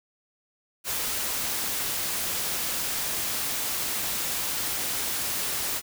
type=noise; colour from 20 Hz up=white; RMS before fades=-29 dBFS; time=0.84-5.82 s; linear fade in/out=50 ms; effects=none